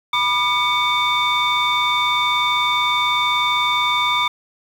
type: tone cluster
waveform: sine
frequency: 983 / 1204 / 2250 / 3588 Hz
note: B5 / D6 / C#7 / A7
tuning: -8 / +43 / +25 / +33 cents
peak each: -20 dBFS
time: 0.13-4.28 s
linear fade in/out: 5 ms
effects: tanh soft clip ceiling -10 dBFS + 7-bit

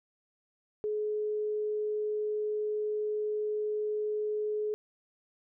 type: tone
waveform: sine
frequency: 423.8 Hz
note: G#4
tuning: 35 cents sharp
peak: -29 dBFS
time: 0.84-4.74 s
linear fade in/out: 0 ms
effects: none

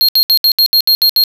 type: tone bursts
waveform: square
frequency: 4235 Hz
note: C8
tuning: 20 cents sharp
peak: -7 dBFS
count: 9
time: 0.01-1.238 s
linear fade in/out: 0 ms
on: 76 ms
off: 68 ms
effects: none

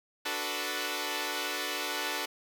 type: chord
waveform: 5% pulse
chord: B minor seventh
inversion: first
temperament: equal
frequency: 293.7 / 370 / 440 / 493.9 Hz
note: D4 / F#4 / A4 / B4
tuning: 0 / 0 / 0 / 0 cents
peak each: -26 dBFS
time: 0.25-2.26 s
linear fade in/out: 10 ms
effects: none

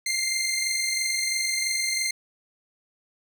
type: tone pair together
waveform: 15% pulse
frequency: 2093 / 2116 Hz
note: C7 / C7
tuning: 0 / +19 cents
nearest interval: unison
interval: 19 cents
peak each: -19 / -24 dBFS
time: 0.06-2.11 s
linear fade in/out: 5 ms
effects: none

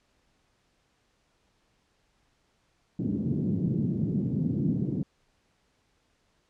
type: band-pass noise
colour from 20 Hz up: pink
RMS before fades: -28 dBFS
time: 2.99-5.03 s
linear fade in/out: 2 ms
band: 130 to 280 Hz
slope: 24 dB/octave
effects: pink hiss -70 dBFS RMS until 6.49 s + low-pass 7000 Hz 12 dB/octave

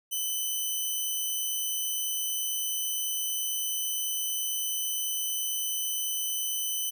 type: tone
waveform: 5% pulse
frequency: 3023 Hz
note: F#7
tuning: 36 cents sharp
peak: -20 dBFS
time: 0.11-6.91 s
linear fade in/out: 20 ms
effects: none

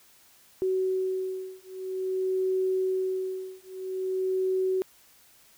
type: beating tone pair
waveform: sine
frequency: 375.4 / 375.9 Hz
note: F#4 / F#4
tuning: +25 / +27 cents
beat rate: 0.5 Hz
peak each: -29 dBFS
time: 0.62-4.82 s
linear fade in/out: 0 ms
effects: white hiss -58 dBFS RMS until 5.57 s

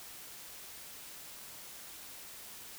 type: silence
effects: white hiss -49 dBFS RMS until 2.78 s

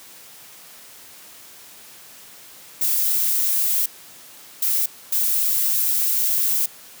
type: noise bursts at uneven times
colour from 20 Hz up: violet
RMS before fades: -20 dBFS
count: 3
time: 2.81-3.86 / 4.62-4.86 / 5.12-6.66 s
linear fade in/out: 5 ms
effects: white hiss -44 dBFS RMS until 7 s + high-pass 100 Hz 12 dB/octave

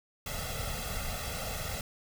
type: noise with comb filter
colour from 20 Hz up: pink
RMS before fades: -36 dBFS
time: 0.26-1.81 s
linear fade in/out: 2 ms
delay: 1.5 ms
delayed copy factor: +0.85
effects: none

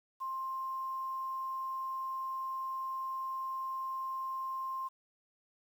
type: tone with quantisation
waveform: sine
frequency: 1055 Hz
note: C6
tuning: 14 cents sharp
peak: -35 dBFS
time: 0.2-4.89 s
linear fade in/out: 20 ms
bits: 10
effects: none

